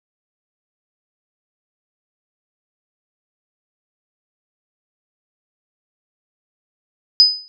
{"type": "tone with exponential decay", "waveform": "sine", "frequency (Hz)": 5000, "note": "D#8", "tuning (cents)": 8, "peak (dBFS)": -3, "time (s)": [7.2, 7.48], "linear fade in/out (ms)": 0, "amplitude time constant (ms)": 59, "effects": []}